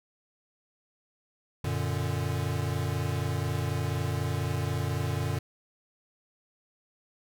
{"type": "chord", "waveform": "square", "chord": "Gb augmented", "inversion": "none", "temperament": "equal", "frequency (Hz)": [92.5, 116.54, 146.83], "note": ["Gb2", "Bb2", "D3"], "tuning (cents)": [0, 0, 0], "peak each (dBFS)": -33, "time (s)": [1.64, 5.39], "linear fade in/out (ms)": 5, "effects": []}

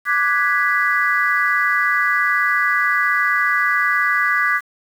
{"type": "chord", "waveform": "sine", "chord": "G# half-diminished seventh", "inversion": "second", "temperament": "equal", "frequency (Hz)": [1174.7, 1480, 1661.2, 1975.5], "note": ["D6", "F#6", "G#6", "B6"], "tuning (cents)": [0, 0, 0, 0], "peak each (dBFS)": [-20, -22, -19, -19], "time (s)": [0.05, 4.61], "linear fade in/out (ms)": 50, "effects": ["tanh soft clip ceiling -4 dBFS", "7-bit"]}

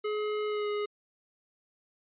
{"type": "tone with pitch glide", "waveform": "square", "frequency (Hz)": [422.9, 416.1], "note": ["G#4", "G#4"], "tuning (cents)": [31, 3], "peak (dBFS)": -30, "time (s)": [0.04, 0.86], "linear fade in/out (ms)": 10, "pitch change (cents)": -28, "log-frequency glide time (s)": [0.47, 0.68], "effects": ["resampled to 8000 Hz"]}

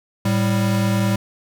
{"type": "tone pair together", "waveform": "square", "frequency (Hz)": [110, 196], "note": ["A2", "G3"], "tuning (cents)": [0, 0], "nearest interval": "minor seventh", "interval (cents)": 1000, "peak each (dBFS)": -20, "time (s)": [0.25, 1.16], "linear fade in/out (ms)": 5, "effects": []}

